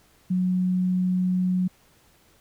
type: tone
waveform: sine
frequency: 183 Hz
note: F#3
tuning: 19 cents flat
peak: -20 dBFS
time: 0.3-1.68 s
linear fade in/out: 10 ms
effects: pink hiss -59 dBFS RMS until 2.4 s